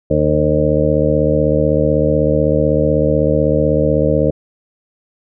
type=harmonic tone with a mistuned harmonic; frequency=76 Hz; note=D#2; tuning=40 cents flat; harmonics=1 / 2 / 3 / 4 / 6 / 7 / 8; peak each=-21 / -18 / -22 / -19 / -18 / -16 / -21 dBFS; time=0.1-4.31 s; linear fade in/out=10 ms; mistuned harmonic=1; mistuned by=+28 cents; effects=none